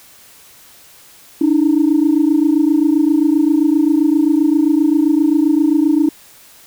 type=tone pair together; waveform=sine; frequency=290 / 317.6 Hz; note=D4 / D#4; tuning=-22 / +36 cents; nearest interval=major second; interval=158 cents; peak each=-12 dBFS; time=1.41-6.09 s; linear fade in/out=5 ms; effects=tanh soft clip ceiling -4 dBFS + white hiss -44 dBFS RMS until 6.66 s